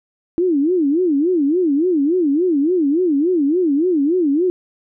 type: tone with vibrato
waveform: sine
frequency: 320 Hz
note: D#4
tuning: 49 cents sharp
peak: -13 dBFS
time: 0.38-4.5 s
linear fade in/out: 0 ms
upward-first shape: sine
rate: 3.5 Hz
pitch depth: 260 cents each way
effects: none